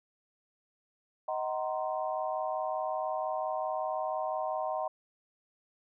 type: chord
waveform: sine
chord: C half-diminished seventh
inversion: first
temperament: just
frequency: 627.9 / 753.5 / 941.9 / 1046.5 Hz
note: Eb5 / Gb5 / Bb5 / C6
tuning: +16 / +31 / +18 / 0 cents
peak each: -34 / -35 / -39 / -39 dBFS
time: 1.28-4.88 s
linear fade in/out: 5 ms
effects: none